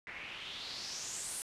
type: noise with low-pass filter sweep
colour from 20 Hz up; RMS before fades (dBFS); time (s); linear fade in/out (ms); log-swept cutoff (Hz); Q
white; -43; 0.07-1.42; 0; 2000 to 10000; 3.9
effects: resampled to 32000 Hz